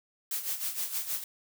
blue noise with tremolo, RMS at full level -31 dBFS, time 0.31-1.24 s, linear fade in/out 2 ms, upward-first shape sine, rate 6.4 Hz, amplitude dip 70%, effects none

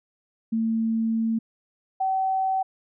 sine tone pair in turn, 224.9 / 763.5 Hz, A3 / G5, +38 / -46 cents, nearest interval octave + major sixth, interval 2116 cents, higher second, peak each -21 dBFS, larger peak neither, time 0.52-1.39 / 2-2.63 s, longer first, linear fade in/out 10 ms, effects none

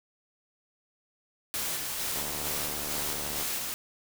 white noise with tremolo, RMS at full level -32 dBFS, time 1.54-3.74 s, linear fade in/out 0 ms, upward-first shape square, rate 2.2 Hz, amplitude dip 25%
click train, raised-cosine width 1 ms, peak -26 dBFS, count 95, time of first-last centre 2.16-3.425 s, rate 74.3 Hz
effects none

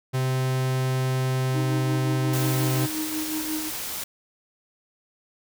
45% pulse tone, 130 Hz, C3, 11 cents flat, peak -22 dBFS, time 0.13-2.87 s, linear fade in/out 20 ms
triangle tone with tremolo, 311.1 Hz, D#4, in tune, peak -24 dBFS, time 1.53-3.71 s, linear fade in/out 50 ms, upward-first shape sine, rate 5.6 Hz, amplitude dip 55%
white noise, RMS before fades -32 dBFS, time 2.33-4.04 s, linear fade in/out 5 ms
effects none

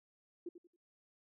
sine tone with echo, 347.6 Hz, F4, 8 cents flat, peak -40 dBFS, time 0.46-0.49 s, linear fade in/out 5 ms, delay 91 ms, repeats 3, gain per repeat -11 dB, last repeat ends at 0.763 s, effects none

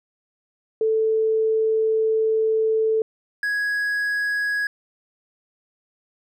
sine / triangle tone pair in turn, 440.8 / 1664.2 Hz, A4 / G#6, +3 / +3 cents, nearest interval octave + major seventh, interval 2300 cents, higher second, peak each -17 / -19 dBFS, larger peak first, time 0.81-3.02 / 3.43-4.67 s, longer first, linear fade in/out 2 ms, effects none

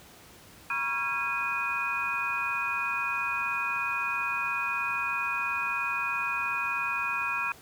sine tone cluster, 959 / 1102 / 1370 / 1634 / 2477 Hz, A#5 / C#6 / F6 / G#6 / D#7, +49 / -11 / -34 / -29 / -8 cents, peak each -37 / -36 / -34 / -36 / -30 dBFS, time 0.7-7.52 s, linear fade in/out 2 ms, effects pink hiss -52 dBFS RMS until 7.61 s + high-pass 60 Hz 12 dB/octave

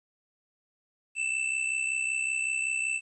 square tone with amplitude modulation, 2656 Hz, E7, 12 cents sharp, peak -25 dBFS, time 1.15-3.01 s, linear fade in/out 50 ms, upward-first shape sine, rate 65.3 Hz, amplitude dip 65%, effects resampled to 22050 Hz + 11-bit

